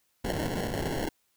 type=noise with sample-and-hold; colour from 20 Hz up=violet; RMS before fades=-31 dBFS; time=0.24-1.09 s; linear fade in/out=5 ms; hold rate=1225 Hz; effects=white hiss -72 dBFS RMS until 1.36 s